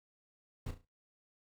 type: noise with echo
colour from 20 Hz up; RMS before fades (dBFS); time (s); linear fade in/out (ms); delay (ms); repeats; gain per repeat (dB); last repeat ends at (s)
brown; -38; 0.66-0.71; 5; 35; 4; -9; 0.85
effects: noise-tail reverb RT60 0.2 s tail -17 dB re dry